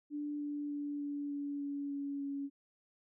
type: tone with pitch steps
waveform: sine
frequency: 293.7 / 291.7 / 289.7 / 287.7 / 285.7 / 283.7 / 281.7 / 279.8 Hz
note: D4 / D4 / D4 / D4 / D4 / C#4 / C#4 / C#4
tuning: 0 / -12 / -24 / -36 / -48 / +40 / +28 / +16 cents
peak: -36 dBFS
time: 0.1-2.5 s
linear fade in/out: 50 ms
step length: 300 ms
effects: none